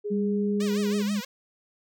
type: tone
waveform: sine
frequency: 414 Hz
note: G#4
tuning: 5 cents flat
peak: -28 dBFS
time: 0.04-1.03 s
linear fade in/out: 20 ms
type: tone with pitch glide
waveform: sine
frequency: 200.8 to 204.8 Hz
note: G3 to G#3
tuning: +42 to -24 cents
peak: -24 dBFS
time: 0.1-1.21 s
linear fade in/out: 20 ms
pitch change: +34 cents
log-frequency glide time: 0.28-1.1 s
type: tone with vibrato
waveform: 5% pulse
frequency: 553 Hz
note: C#5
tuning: 4 cents flat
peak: -24 dBFS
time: 0.6-1.25 s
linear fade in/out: 5 ms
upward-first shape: sine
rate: 6.2 Hz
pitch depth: 260 cents each way
effects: none